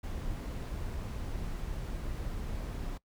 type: noise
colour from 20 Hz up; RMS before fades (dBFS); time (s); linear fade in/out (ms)
brown; -37; 0.03-2.98; 10
effects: noise-tail reverb RT60 0.1 s tail -21 dB re dry